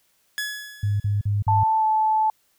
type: tone with exponential decay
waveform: sawtooth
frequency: 1694 Hz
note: G#6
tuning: 34 cents sharp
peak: -20 dBFS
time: 0.38-1.26 s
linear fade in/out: 0 ms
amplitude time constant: 190 ms
type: tone bursts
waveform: sine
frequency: 102.4 Hz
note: G#2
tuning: 24 cents flat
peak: -19 dBFS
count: 4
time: 0.83-1.636 s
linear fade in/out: 5 ms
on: 170 ms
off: 42 ms
type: tone with pitch glide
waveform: sine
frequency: 881 to 870.4 Hz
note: A5 to A5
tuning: +2 to -19 cents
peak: -17 dBFS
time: 1.48-2.3 s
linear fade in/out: 2 ms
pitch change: -21 cents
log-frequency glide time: 1.78-1.84 s
effects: white hiss -65 dBFS RMS until 2.58 s

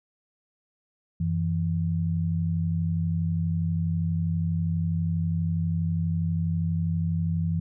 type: tone pair together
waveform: sine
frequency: 92.5 / 164.81 Hz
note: F#2 / E3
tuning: 0 / 0 cents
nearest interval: minor seventh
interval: 1000 cents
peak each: -27 / -25 dBFS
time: 1.2-7.6 s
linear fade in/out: 5 ms
effects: none

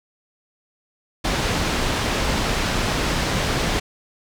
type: low-pass noise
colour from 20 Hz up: pink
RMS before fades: -22 dBFS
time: 1.24-3.8 s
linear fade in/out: 10 ms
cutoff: 5700 Hz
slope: 12 dB/octave
effects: none

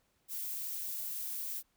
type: noise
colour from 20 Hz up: violet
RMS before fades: -39 dBFS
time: 0.28-1.63 s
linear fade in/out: 50 ms
effects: pink hiss -75 dBFS RMS until 1.76 s

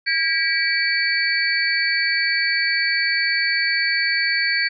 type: tone cluster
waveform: sine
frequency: 1625 / 1941 / 2305 / 4480 Hz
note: G#6 / B6 / D7 / C#8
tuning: -38 / -31 / -33 / +18 cents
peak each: -23 dBFS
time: 0.06-4.69 s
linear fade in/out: 20 ms
effects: none

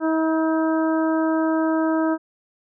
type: harmonic tone with a mistuned harmonic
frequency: 320 Hz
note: D#4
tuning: 49 cents sharp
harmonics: 1 / 2 / 3 / 4 / 5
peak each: -19 / -25 / -29 / -31 / -33 dBFS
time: 0-2.18 s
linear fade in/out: 50 ms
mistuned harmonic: 5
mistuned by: -26 cents
effects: none

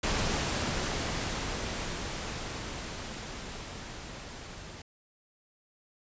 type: noise with level ramp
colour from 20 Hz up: pink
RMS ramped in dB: -29 to -45 dBFS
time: 0.03-4.82 s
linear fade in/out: 5 ms
effects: resampled to 16000 Hz

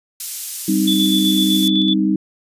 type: high-pass noise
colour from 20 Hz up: pink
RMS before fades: -27 dBFS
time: 0.2-1.68 s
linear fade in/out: 2 ms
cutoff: 6700 Hz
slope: 12 dB/octave
type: chord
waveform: sine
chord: C minor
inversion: second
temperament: equal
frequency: 196 / 261.6 / 311.1 Hz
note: G3 / C4 / Eb4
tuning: 0 / 0 / 0 cents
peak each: -17 / -22 / -17 dBFS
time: 0.68-2.16 s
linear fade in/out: 5 ms
type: tone with tremolo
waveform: sine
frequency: 3463 Hz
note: A7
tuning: 28 cents flat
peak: -16 dBFS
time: 0.87-1.94 s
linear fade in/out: 10 ms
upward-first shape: square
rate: 7.9 Hz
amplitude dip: 40%
effects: resampled to 32000 Hz

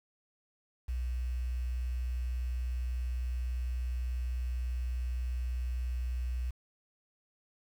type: tone with quantisation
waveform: sine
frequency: 61.74 Hz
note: B1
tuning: in tune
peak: -31 dBFS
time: 0.88-6.51 s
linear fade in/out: 10 ms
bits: 9
effects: none

